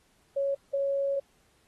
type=tone bursts at uneven times; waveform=sine; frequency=554.4 Hz; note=C#5; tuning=in tune; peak=-25 dBFS; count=2; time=0.36-0.55 / 0.73-1.2 s; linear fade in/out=10 ms; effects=pink hiss -67 dBFS RMS until 1.67 s + AAC 32 kbps